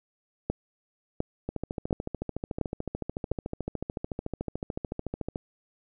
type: two click trains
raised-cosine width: 2 ms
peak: -18 / -13 dBFS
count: 54 / 5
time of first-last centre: 1.49-5.359 / 0.5-3.317 s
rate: 13.7 / 1.42 Hz
effects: none